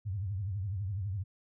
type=tone with vibrato; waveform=sine; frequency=98 Hz; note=G2; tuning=in tune; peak=-32 dBFS; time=0.05-1.24 s; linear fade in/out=20 ms; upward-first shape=triangle; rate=12 Hz; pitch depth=200 cents each way; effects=none